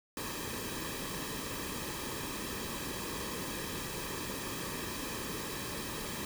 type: noise with comb filter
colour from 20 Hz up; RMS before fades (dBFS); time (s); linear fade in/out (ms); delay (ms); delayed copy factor
pink; -39; 0.17-6.25; 2; 1.4; -0.65
effects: none